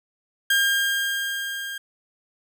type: tone with level ramp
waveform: 30% pulse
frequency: 1608 Hz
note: G6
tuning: 44 cents sharp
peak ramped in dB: -14 to -28 dBFS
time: 0.5-1.78 s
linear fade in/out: 5 ms
effects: none